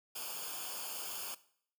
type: noise with comb filter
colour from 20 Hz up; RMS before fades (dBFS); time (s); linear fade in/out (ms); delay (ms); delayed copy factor
white; -42; 0.15-1.35; 10; 0.51; -0.85
effects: noise-tail reverb RT60 0.6 s tail -18 dB re dry